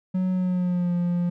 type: tone with pitch glide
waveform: triangle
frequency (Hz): 185 to 175.02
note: F#3 to F3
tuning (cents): 0 to +4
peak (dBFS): -19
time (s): 0.14-1.3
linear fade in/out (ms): 10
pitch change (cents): -96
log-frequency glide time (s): 0.31-0.94
effects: none